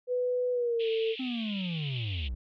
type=tone with pitch glide; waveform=sine; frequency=496.5 to 447.5 Hz; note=B4 to A4; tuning=+9 to +29 cents; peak=-26 dBFS; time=0.07-1.16 s; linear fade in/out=50 ms; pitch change=-180 cents; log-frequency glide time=0.52-0.89 s
type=band-pass noise; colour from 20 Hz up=pink; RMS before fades=-41 dBFS; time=0.79-2.29 s; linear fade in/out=20 ms; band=2600 to 3400 Hz; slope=48 dB/octave
type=linear sweep; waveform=triangle; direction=down; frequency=264.5 to 55 Hz; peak=-29 dBFS; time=1.19-2.35 s; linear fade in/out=10 ms
effects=none